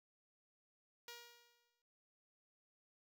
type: tone with exponential decay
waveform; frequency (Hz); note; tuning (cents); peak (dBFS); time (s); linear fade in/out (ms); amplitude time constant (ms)
5% pulse; 475.4; A#4; +34; -37; 1.08-1.82; 1; 160
effects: none